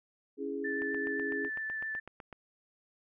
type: chord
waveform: sine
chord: C# minor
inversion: none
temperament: equal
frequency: 277.2 / 329.6 / 415.3 Hz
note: C#4 / E4 / G#4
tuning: 0 / 0 / 0 cents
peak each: -38 / -41 / -36 dBFS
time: 0.37-1.5 s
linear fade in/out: 50 ms
type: tone with vibrato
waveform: sine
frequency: 1760 Hz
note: A6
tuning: in tune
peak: -34 dBFS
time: 0.64-2 s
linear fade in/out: 10 ms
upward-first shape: sine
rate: 7.6 Hz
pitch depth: 12 cents each way
type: click train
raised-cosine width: 0.5 ms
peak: -30 dBFS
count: 13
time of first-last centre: 0.82-2.328 s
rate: 7.96 Hz
effects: none